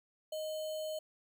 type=tone with sample-and-hold; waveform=sine; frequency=622.3 Hz; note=D#5; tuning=in tune; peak=-36 dBFS; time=0.32-0.99 s; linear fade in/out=5 ms; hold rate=3675 Hz; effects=none